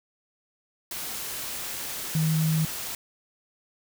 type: tone in noise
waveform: sine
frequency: 158.2 Hz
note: D#3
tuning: 29 cents sharp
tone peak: -21 dBFS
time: 2.15-2.65 s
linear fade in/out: 2 ms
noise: white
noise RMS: -34 dBFS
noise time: 0.91-2.95 s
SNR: +10 dB
effects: none